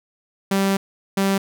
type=tone pair in turn; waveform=sawtooth; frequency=195.3 / 195.3 Hz; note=G3 / G3; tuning=-6 / -6 cents; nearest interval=unison; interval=0 cents; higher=neither; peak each=-13 dBFS; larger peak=neither; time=0.51-0.77 / 1.17-1.38 s; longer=first; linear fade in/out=5 ms; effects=none